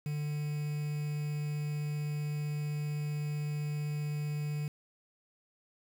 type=tone with quantisation; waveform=triangle; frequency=148.7 Hz; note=D3; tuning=22 cents sharp; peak=-30 dBFS; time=0.06-4.68 s; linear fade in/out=2 ms; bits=8; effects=none